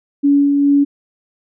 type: tone with tremolo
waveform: sine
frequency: 283.6 Hz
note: C#4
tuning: 40 cents sharp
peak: -8 dBFS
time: 0.23-0.85 s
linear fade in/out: 20 ms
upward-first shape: sine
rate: 2.4 Hz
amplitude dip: 30%
effects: none